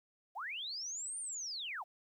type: linear two-way sweep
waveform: sine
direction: up then down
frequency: 622.3 to 9180 to 622.3 Hz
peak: -39 dBFS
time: 0.35-1.84 s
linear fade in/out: 20 ms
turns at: 1.19 s
effects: 12-bit